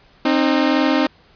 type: tone pair together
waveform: sawtooth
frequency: 264.9 / 307.3 Hz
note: C4 / D#4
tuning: +22 / -21 cents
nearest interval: minor third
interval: 257 cents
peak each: -13 dBFS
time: 0.25-1.07 s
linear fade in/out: 5 ms
effects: pink hiss -52 dBFS RMS until 1.35 s + resampled to 11025 Hz